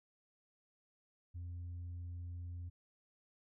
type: tone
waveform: sine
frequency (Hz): 87.31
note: F2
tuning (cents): 0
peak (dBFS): -40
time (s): 1.34-2.7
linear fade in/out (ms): 20
effects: tanh soft clip ceiling -41 dBFS